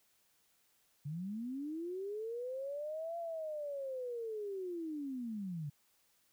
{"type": "linear two-way sweep", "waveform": "sine", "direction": "up then down", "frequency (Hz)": [138.59, 685, 138.59], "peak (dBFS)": -38, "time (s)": [1.05, 5.7], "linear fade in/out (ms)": 10, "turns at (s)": 3.18, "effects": ["white hiss -73 dBFS RMS until 6.32 s"]}